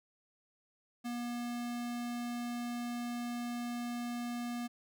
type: tone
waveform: square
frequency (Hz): 240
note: B3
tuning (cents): -49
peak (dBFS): -37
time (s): 1.04-4.68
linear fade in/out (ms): 20
effects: none